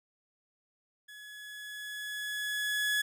30% pulse tone with level ramp, 1693 Hz, G#6, 33 cents sharp, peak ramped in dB -45 to -24 dBFS, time 1.08-3.02 s, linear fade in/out 10 ms, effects none

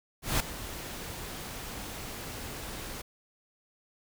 pink noise with ADSR envelope, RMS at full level -26 dBFS, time 0.22-3.02 s, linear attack 180 ms, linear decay 5 ms, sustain -14 dB, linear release 9 ms, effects none

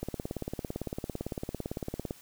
click train, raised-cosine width 2 ms, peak -20 dBFS, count 38, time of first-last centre 0.03-2.109 s, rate 17.8 Hz, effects white hiss -55 dBFS RMS until 2.21 s

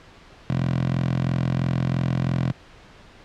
10% pulse tone with high-pass filter, 43 Hz, F1, 26 cents flat, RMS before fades -23 dBFS, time 0.5-2.52 s, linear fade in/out 0 ms, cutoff 130 Hz, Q 3.1, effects pink hiss -48 dBFS RMS until 3.24 s + low-pass 4000 Hz 12 dB/octave

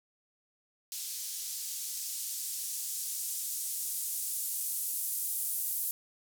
violet noise with band-pass filter sweep, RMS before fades -36 dBFS, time 0.92-5.91 s, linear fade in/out 0 ms, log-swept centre 4800 to 11000 Hz, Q 0.94, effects none

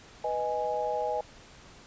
sine chord, G# minor, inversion first, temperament equal, 493.9 / 622.3 / 830.6 Hz, B4 / D#5 / G#5, 0 / 0 / 0 cents, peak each -33 / -32 / -31 dBFS, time 0.24-1.21 s, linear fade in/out 5 ms, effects pink hiss -52 dBFS RMS until 1.86 s + resampled to 16000 Hz

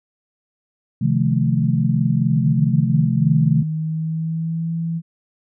sine chord, F dominant seventh, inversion second, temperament equal with one note detuned, 130.81 / 155.56 / 174.61 / 217.5 Hz, C3 / Eb3 / F3 / A3, 0 / 0 / 0 / -20 cents, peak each -19 / -20 / -22 / -21 dBFS, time 1.01-3.63 s, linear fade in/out 10 ms
sine tone with pitch glide, 148.3 to 165.5 Hz, D3 to E3, +17 to +7 cents, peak -20 dBFS, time 2.32-5.02 s, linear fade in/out 50 ms, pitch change +190 cents, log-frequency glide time 2.59-4.73 s
effects none

